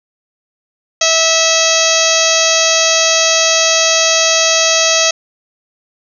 harmonic tone, 650 Hz, E5, 24 cents flat, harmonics 1 / 2 / 3 / 4 / 5 / 6 / 7 / 8 / 9 / 10, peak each -16 / -21 / -21 / -18 / -19 / -19 / -20 / -20 / -19 / -16 dBFS, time 1.01-5.11 s, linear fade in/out 5 ms, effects none

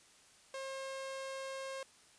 sawtooth tone, 536 Hz, C5, 42 cents sharp, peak -37 dBFS, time 0.54-1.83 s, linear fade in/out 2 ms, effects white hiss -63 dBFS RMS until 2.18 s + resampled to 22050 Hz

